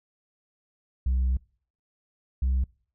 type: tone pair in turn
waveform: sine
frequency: 63.6 / 64.64 Hz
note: C2 / C2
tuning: -48 / -20 cents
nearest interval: unison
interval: 28 cents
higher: second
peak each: -19 dBFS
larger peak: neither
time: 1.06-1.37 / 2.42-2.64 s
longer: first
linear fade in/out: 5 ms
effects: noise-tail reverb RT60 0.5 s tail -26 dB re dry + tanh soft clip ceiling -20 dBFS